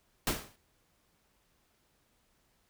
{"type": "noise with exponential decay", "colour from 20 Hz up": "pink", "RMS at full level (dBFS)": -27, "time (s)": [0.27, 0.56], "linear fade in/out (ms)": 2, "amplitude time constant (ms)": 62, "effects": ["pink hiss -72 dBFS RMS until 2.69 s"]}